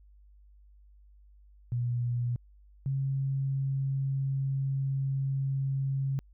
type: tone pair in turn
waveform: sine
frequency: 121.1 / 135.93 Hz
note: B2 / C#3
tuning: -34 / -34 cents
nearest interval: major second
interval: 200 cents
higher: second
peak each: -27 dBFS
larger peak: neither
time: 1.72-2.36 / 2.86-6.19 s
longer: second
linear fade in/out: 0 ms
effects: added 50 Hz sine -54 dBFS peak until 6.33 s